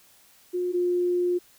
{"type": "tone pair in turn", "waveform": "sine", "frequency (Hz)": [358.4, 355.1], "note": ["F4", "F4"], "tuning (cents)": [45, 29], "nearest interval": "unison", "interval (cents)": 16, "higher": "first", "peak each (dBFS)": [-24, -21], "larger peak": "second", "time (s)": [[0.53, 0.73], [0.73, 1.39]], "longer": "second", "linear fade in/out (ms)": 20, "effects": ["white hiss -57 dBFS RMS until 1.58 s"]}